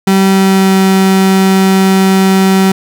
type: tone with pitch glide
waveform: 35% pulse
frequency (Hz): 192.8 to 191.14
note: G3 to G3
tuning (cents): -28 to -43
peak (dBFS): -4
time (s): 0.07-2.72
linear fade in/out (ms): 5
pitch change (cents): -15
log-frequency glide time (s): 0.3-0.78
effects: none